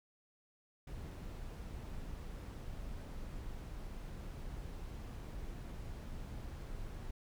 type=noise; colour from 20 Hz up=brown; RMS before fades=-45 dBFS; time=0.87-7.11 s; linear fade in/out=5 ms; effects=none